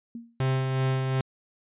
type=tone with exponential decay; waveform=sine; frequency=233.1 Hz; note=A#3; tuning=in tune; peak=-32 dBFS; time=0.15-0.4 s; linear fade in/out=2 ms; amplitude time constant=54 ms
type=tone with tremolo; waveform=45% pulse; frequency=131.8 Hz; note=C3; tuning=13 cents sharp; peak=-22 dBFS; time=0.4-1.21 s; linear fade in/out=2 ms; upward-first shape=sine; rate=2.7 Hz; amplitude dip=35%
effects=resampled to 8000 Hz